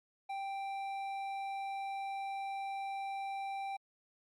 triangle tone with hard clipping, 785 Hz, G5, 2 cents sharp, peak -39 dBFS, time 0.29-3.77 s, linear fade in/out 10 ms, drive 12 dB, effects Opus 48 kbps

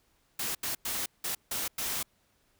white noise bursts at uneven times, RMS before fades -33 dBFS, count 6, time 0.39-0.55 / 0.63-0.75 / 0.85-1.06 / 1.24-1.35 / 1.51-1.68 / 1.78-2.03 s, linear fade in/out 5 ms, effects pink hiss -70 dBFS RMS until 2.59 s

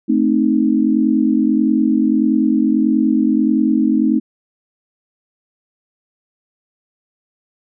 sine chord, A diminished, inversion none, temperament equal, 220 / 261.6 / 311.1 Hz, A3 / C4 / Eb4, 0 / 0 / 0 cents, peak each -16 dBFS, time 0.08-4.2 s, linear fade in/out 20 ms, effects none

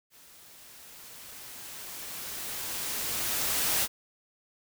white noise with level ramp, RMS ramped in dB -55 to -26 dBFS, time 0.1-3.88 s, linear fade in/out 50 ms, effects none

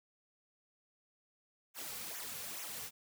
white noise with flanger, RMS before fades -44 dBFS, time 1.74-2.91 s, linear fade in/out 50 ms, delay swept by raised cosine 0.21 to 3.21 ms, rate 2.3 Hz, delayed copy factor -0.75, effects none

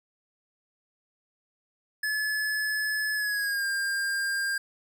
square tone with pitch glide, 1717 to 1602 Hz, A6 to G6, -43 to +37 cents, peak -27 dBFS, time 2.03-4.58 s, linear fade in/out 5 ms, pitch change -120 cents, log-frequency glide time 3.14-3.65 s, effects none

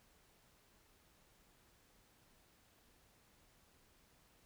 silence, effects pink hiss -70 dBFS RMS until 4.45 s

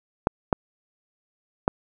clicks, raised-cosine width 1 ms, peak -4 dBFS, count 3, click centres 0.271 / 0.528 / 1.679 s, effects none

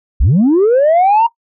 sine linear sweep, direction up, 41.2 to 946 Hz, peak -5 dBFS, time 0.2-1.27 s, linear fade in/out 10 ms, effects noise-tail reverb RT60 0.1 s tail -19 dB re dry + tanh soft clip ceiling -5 dBFS

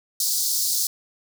pink high-pass noise, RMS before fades -23 dBFS, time 0.2-0.87 s, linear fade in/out 2 ms, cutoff 4300 Hz, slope 48 dB/octave, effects none

